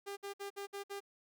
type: tone bursts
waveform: sawtooth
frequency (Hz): 400.1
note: G4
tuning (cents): +35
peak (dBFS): -37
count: 6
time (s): 0.06-1.005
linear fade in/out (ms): 20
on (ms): 110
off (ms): 57
effects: none